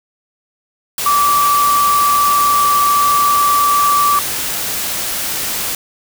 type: tone in noise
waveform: sine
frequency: 1160 Hz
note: D6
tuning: 22 cents flat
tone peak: -10 dBFS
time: 1.06-4.19 s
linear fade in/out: 2 ms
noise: white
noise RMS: -20 dBFS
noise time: 0.98-5.75 s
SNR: +7 dB
effects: none